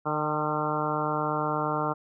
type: harmonic tone with a mistuned harmonic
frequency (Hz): 151.4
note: D#3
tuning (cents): -47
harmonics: 1 / 2 / 3 / 4 / 5 / 6 / 7 / 8 / 9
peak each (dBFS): -34 / -34 / -34 / -34 / -34 / -34 / -34 / -34 / -34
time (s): 0.05-1.94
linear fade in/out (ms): 20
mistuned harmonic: 5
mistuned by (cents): +27
effects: none